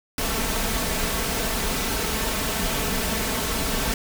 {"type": "noise with comb filter", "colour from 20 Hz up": "pink", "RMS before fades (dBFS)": -25, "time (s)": [0.18, 3.94], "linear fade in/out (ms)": 2, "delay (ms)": 4.5, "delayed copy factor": 0.55, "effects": []}